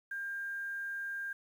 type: tone with quantisation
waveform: sine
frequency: 1600 Hz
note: G6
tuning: 35 cents sharp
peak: -36 dBFS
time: 0.11-1.33 s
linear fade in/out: 5 ms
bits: 10
effects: none